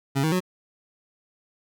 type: tone with pitch steps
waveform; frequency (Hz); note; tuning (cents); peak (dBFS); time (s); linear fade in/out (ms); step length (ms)
25% pulse; 137.2 / 158.51 / 183.14; C#3 / D#3 / F#3; -17 / +32 / -17; -17; 0.15-0.405; 20; 85
effects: none